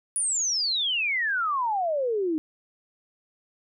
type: exponential sweep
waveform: sine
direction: down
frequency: 9940 to 301.8 Hz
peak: -23 dBFS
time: 0.16-2.38 s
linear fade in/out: 0 ms
effects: none